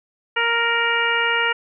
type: harmonic tone with a mistuned harmonic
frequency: 466.2 Hz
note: A#4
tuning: in tune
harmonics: 1 / 2 / 3 / 4 / 5 / 6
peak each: -27 / -25 / -22 / -23 / -25 / -25 dBFS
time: 0.36-1.53 s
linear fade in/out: 10 ms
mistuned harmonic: 6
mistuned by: +23 cents
effects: none